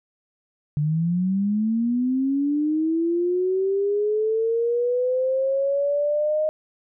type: linear sweep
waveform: sine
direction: up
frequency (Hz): 145 to 622.3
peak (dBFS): -19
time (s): 0.77-6.49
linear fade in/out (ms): 0
effects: none